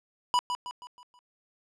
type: tone with echo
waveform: square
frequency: 984 Hz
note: B5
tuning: 7 cents flat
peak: -22 dBFS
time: 0.34-0.39 s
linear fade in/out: 0 ms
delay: 160 ms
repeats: 5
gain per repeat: -7 dB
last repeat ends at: 1.19 s
effects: low-pass 7000 Hz 12 dB/octave